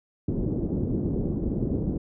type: low-pass noise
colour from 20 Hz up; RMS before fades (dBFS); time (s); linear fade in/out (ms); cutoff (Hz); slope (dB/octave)
white; -27; 0.28-1.98; 5; 340; 24
effects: none